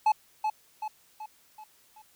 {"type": "tone with echo", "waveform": "triangle", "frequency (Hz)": 860, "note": "A5", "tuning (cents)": -40, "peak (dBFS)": -17, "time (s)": [0.06, 0.12], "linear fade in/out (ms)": 5, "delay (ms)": 380, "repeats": 5, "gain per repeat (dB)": -6, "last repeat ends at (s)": 2.02, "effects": ["white hiss -62 dBFS RMS until 2.15 s"]}